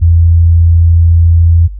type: tone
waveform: sine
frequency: 83.9 Hz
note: E2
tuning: 31 cents sharp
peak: -3 dBFS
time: 0.01-1.68 s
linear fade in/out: 20 ms
effects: noise-tail reverb RT60 0.1 s tail -25 dB re dry + added 50 Hz sine -21 dBFS peak until 1.79 s